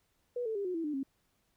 sine tone with pitch steps, 488 / 442.4 / 401 / 363.5 / 329.5 / 298.7 / 270.7 Hz, B4 / A4 / G4 / F#4 / E4 / D4 / C#4, -21 / +9 / +39 / -31 / -1 / +29 / -41 cents, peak -32 dBFS, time 0.36-1.032 s, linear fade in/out 5 ms, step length 96 ms, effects pink hiss -75 dBFS RMS until 1.56 s

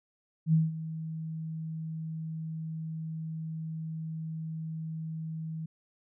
sine tone with ADSR envelope, 160 Hz, D#3, 49 cents sharp, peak -19 dBFS, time 0.46-5.66 s, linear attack 72 ms, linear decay 180 ms, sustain -15 dB, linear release 6 ms, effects none

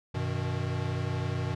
square chord, G augmented, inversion none, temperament equal with one note detuned, 95.71 / 123.47 / 155.56 Hz, G2 / B2 / D#3, -41 / 0 / 0 cents, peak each -34 / -33 / -36 dBFS, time 0.14-1.55 s, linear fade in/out 10 ms, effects low-pass 5000 Hz 12 dB/octave

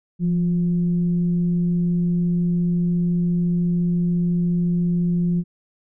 sine tone with frequency modulation, 173.1 Hz, F3, 15 cents flat, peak -17 dBFS, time 0.19-5.44 s, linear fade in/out 50 ms, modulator 186 Hz, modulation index 0.24, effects none

